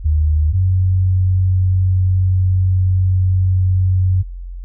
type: tone pair in turn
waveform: sine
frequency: 76.7 / 92.76 Hz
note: D#2 / F#2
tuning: -24 / +5 cents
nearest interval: minor third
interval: 329 cents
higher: second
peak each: -11 dBFS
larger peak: neither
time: 0.04-0.53 / 0.53-4.23 s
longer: second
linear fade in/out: 20 ms
effects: added 44 Hz sine -26 dBFS peak until 4.64 s